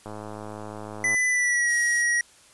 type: click train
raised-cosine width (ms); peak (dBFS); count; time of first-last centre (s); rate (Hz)
1; -23; 116; 0.06-1.145; 106
type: tone with pitch glide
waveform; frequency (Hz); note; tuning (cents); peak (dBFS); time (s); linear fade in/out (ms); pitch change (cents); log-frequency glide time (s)
square; 2000 to 1903.1; B6 to A#6; +21 to +35; -21; 1.04-2.21; 2; -86; 1.29-1.71
type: noise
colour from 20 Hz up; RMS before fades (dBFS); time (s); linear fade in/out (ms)
violet; -34; 1.66-2.05; 50
effects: white hiss -54 dBFS RMS until 2.53 s + resampled to 24000 Hz